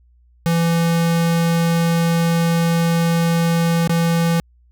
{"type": "tone with dropouts", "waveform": "square", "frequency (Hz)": 167.6, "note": "E3", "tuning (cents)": 29, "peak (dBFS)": -15, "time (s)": [0.46, 4.4], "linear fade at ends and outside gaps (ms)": 0, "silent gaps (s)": [3.875, 3.895], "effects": ["added 60 Hz sine -50 dBFS peak until 4.71 s"]}